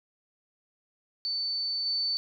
sine tone with level steps, 4520 Hz, C#8, 33 cents sharp, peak -28 / -26 dBFS, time 1.25-2.17 s, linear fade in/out 0 ms, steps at 1.86 s, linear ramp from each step 2 ms, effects none

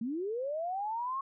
sine linear sweep, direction up, 214 to 1102 Hz, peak -32 dBFS, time 0.01-1.21 s, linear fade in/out 5 ms, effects none

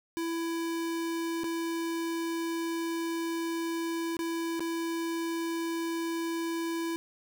square tone with dropouts, 332.4 Hz, E4, 15 cents sharp, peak -31 dBFS, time 0.17-6.96 s, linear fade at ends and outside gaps 0 ms, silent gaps 1.435-1.442 / 4.168-4.191 / 4.595-4.605 s, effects none

